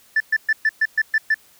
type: tone bursts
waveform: sine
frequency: 1760 Hz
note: A6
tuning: in tune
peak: -12 dBFS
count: 8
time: 0.16-1.344 s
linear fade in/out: 5 ms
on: 43 ms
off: 120 ms
effects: tanh soft clip ceiling -12 dBFS + white hiss -53 dBFS RMS until 1.59 s